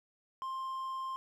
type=tone; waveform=triangle; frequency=1054 Hz; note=C6; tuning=12 cents sharp; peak=-34 dBFS; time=0.42-1.16 s; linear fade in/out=0 ms; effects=none